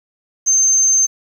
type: tone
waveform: sine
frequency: 6290 Hz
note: G8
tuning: 5 cents sharp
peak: -10 dBFS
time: 0.46-1.07 s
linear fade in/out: 20 ms
effects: 7-bit